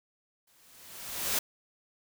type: noise with exponential growth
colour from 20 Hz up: white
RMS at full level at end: -27 dBFS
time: 0.47-1.39 s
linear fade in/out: 5 ms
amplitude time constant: 200 ms
effects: none